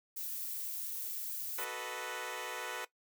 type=noise; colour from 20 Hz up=violet; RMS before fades=-40 dBFS; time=0.16-1.65 s; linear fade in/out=10 ms
type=chord; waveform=10% pulse; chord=B dominant seventh; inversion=second; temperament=equal; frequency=370 / 440 / 493.9 / 622.3 Hz; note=F#4 / A4 / B4 / D#5; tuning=0 / 0 / 0 / 0 cents; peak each=-38 / -36 / -34 / -39 dBFS; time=1.58-2.85 s; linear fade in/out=5 ms
effects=noise-tail reverb RT60 0.1 s tail -17 dB re dry